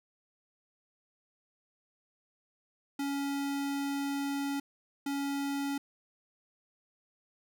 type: tone bursts at uneven times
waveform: square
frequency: 280 Hz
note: C#4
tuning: 18 cents sharp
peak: -32 dBFS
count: 2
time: 2.99-4.6 / 5.06-5.78 s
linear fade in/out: 5 ms
effects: none